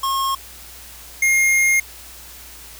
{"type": "tone pair in turn", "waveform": "square", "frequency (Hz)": [1081, 2133], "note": ["C#6", "C7"], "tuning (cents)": [-44, 33], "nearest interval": "octave", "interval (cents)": 1177, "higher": "second", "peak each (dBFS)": [-19, -14], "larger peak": "second", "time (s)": [[0.03, 0.35], [1.22, 1.8]], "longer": "second", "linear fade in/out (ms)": 5, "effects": ["added 60 Hz sine -45 dBFS peak until 2.79 s", "white hiss -40 dBFS RMS until 2.79 s"]}